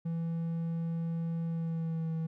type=tone with pitch glide; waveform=triangle; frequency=166 to 161.83 Hz; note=E3 to E3; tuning=+12 to -32 cents; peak=-29 dBFS; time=0.05-2.27 s; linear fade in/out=10 ms; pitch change=-44 cents; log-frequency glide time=1.45-2.13 s; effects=none